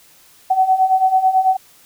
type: beating tone pair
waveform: sine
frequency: 749 / 758.1 Hz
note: F#5 / F#5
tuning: +21 / +42 cents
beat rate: 9.1 Hz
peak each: -17 / -13 dBFS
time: 0.5-1.57 s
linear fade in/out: 10 ms
effects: white hiss -49 dBFS RMS until 1.85 s